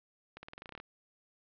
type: accelerating click train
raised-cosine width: 0.3 ms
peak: -29 dBFS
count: 12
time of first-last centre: 0.37-0.8 s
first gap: 60 ms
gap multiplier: 0.91
effects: low-pass 4000 Hz 12 dB/octave